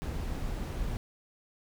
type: noise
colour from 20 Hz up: brown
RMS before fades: -34 dBFS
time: 0.02-0.97 s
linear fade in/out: 0 ms
effects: none